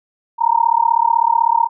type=tone with amplitude modulation; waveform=sine; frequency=929 Hz; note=A#5; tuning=6 cents flat; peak=-7 dBFS; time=0.38-1.69 s; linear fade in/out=50 ms; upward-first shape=sine; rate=36 Hz; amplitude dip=100%; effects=none